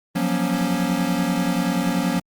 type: chord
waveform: square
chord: Gb major seventh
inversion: third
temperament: equal with one note detuned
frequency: 174.61 / 185 / 237.2 / 277.2 Hz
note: F3 / Gb3 / Bb3 / Db4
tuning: 0 / 0 / +30 / 0 cents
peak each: -26 dBFS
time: 0.15-2.2 s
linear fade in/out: 10 ms
effects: Opus 32 kbps